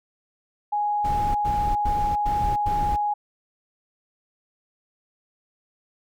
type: tone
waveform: sine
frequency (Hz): 830.6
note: G#5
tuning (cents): 0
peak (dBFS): -21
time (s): 0.72-3.14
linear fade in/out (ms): 10
type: noise bursts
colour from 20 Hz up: brown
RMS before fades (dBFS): -28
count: 5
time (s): 1.04-2.966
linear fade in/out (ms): 10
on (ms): 310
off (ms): 94
effects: none